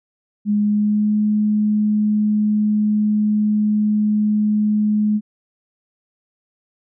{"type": "tone with pitch glide", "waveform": "sine", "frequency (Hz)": [207.7, 211.2], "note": ["G#3", "G#3"], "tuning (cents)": [0, 29], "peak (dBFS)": -14, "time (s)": [0.45, 5.21], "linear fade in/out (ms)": 50, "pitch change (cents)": 29, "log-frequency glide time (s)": [0.6, 1.15], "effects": []}